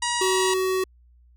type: harmonic tone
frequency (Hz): 957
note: A#5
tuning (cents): +45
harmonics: 1 / 2 / 3 / 4 / 5 / 6 / 7 / 8 / 9 / 10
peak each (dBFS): -27 / -30 / -32 / -33 / -34 / -35 / -35 / -36 / -37 / -37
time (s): 0.02-0.54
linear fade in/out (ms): 5
type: tone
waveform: square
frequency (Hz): 375.2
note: F#4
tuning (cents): +24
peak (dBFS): -22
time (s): 0.21-0.84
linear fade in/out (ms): 5
effects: added 60 Hz sine -52 dBFS peak until 1.36 s